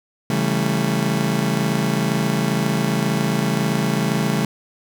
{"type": "chord", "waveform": "35% pulse", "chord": "A dominant seventh", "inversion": "first", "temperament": "just", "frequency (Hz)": [137.5, 165, 198, 220], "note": ["C#3", "E3", "G3", "A3"], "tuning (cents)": [-14, 2, 18, 0], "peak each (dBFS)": -22, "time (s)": [0.3, 4.45], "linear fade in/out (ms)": 2, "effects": []}